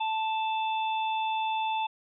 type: harmonic tone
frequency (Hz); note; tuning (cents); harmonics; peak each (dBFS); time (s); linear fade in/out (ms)
880; A5; 0; 1 / 3 / 4; -27 / -37 / -39; 0-1.87; 10
effects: none